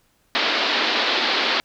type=band-pass noise; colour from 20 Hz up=white; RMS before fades=-21 dBFS; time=0.35-1.6 s; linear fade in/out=0 ms; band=230 to 4500 Hz; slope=48 dB/octave; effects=pink hiss -63 dBFS RMS until 1.64 s